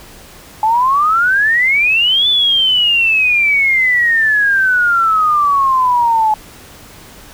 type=exponential two-way sweep; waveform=sine; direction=up then down; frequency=851 to 3519 to 851 Hz; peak=-9 dBFS; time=0.63-6.34 s; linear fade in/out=2 ms; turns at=2.28 s; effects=pink hiss -38 dBFS RMS until 7.33 s